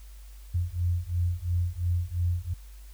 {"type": "beating tone pair", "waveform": "sine", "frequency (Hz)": [86.2, 89.1], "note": ["F2", "F2"], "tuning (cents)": [-22, 35], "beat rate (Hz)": 2.9, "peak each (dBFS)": -28, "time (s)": [0.54, 2.54], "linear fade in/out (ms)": 10, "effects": ["added 50 Hz sine -43 dBFS peak until 2.93 s", "white hiss -58 dBFS RMS until 2.93 s"]}